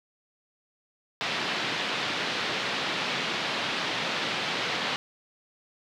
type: band-pass noise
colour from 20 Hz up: white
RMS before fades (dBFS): -30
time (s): 1.21-4.96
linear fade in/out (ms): 0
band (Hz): 130 to 3900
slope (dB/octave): 24
effects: none